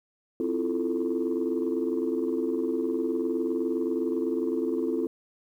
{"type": "chord", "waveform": "sine", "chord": "F major seventh", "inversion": "second", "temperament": "equal", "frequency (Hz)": [261.6, 329.6, 349.2, 440], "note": ["C4", "E4", "F4", "A4"], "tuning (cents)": [0, 0, 0, 0], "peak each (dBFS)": [-30, -29, -30, -30], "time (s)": [0.4, 5.07], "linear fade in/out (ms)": 2, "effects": ["tanh soft clip ceiling -18 dBFS", "10-bit"]}